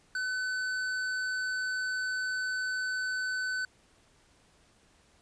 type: tone with tanh clipping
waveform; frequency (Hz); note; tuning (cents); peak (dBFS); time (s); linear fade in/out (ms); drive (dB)
sine; 1511; F#6; +36; -32; 0.15-3.65; 2; 14
effects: pink hiss -64 dBFS RMS until 5.21 s + resampled to 22050 Hz